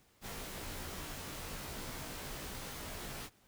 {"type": "noise with comb filter", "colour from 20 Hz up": "pink", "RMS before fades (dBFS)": -44, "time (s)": [0.21, 3.3], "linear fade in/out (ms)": 50, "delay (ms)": 18, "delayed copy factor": -0.9, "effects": ["pink hiss -68 dBFS RMS until 3.47 s"]}